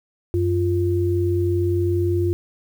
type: tone pair together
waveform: sine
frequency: 93.43 / 348.2 Hz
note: F#2 / F4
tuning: +17 / -5 cents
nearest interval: octave + major seventh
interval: 2278 cents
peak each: -20 / -20 dBFS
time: 0.34-2.33 s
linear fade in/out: 0 ms
effects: 8-bit